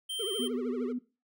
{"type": "tone", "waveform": "square", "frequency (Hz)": 3136, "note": "G7", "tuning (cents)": 0, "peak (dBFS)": -34, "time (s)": [0.09, 0.48], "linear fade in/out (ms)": 10}
{"type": "tone with vibrato", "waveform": "triangle", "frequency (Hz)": 415.3, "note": "G#4", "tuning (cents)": 0, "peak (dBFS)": -31, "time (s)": [0.19, 0.93], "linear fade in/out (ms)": 10, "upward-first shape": "triangle", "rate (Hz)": 13, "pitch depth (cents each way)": 240}
{"type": "tone with tremolo", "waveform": "sine", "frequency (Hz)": 246.9, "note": "B3", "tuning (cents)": 0, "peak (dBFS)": -30, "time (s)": [0.39, 0.99], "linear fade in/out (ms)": 10, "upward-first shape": "triangle", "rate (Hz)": 7.5, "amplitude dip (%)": 45}
{"effects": ["noise-tail reverb RT60 0.3 s tail -17 dB re dry"]}